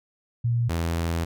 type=tone pair in turn; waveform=sine / sawtooth; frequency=118.2 / 83.58 Hz; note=A#2 / E2; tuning=+24 / +24 cents; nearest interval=tritone; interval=600 cents; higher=first; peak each=-20 dBFS; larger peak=neither; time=0.44-0.69 / 0.69-1.25 s; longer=second; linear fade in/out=10 ms; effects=none